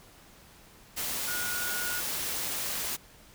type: tone in noise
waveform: sine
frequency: 1445 Hz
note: F#6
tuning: 41 cents flat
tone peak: -34 dBFS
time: 1.27-2.01 s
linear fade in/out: 20 ms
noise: white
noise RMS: -33 dBFS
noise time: 0.96-2.97 s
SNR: -4 dB
effects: pink hiss -55 dBFS RMS until 3.34 s